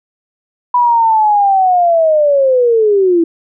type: linear sweep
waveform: sine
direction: down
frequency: 987.8 to 326.3 Hz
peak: -7 dBFS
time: 0.74-3.24 s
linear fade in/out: 5 ms
effects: none